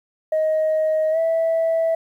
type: tone with pitch glide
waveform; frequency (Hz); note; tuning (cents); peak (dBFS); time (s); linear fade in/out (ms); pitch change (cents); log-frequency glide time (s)
sine; 627 to 655.1; D#5 to E5; +13 to -11; -15; 0.32-1.95; 5; +76; 1.11-1.18
effects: tanh soft clip ceiling -14 dBFS + 9-bit